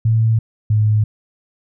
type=tone pair in turn; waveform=sine; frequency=112.2 / 107.08 Hz; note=A2 / A2; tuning=+34 / -47 cents; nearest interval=minor second; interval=81 cents; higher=first; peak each=-11 dBFS; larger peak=neither; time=0.05-0.39 / 0.7-1.04 s; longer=neither; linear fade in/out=5 ms; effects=none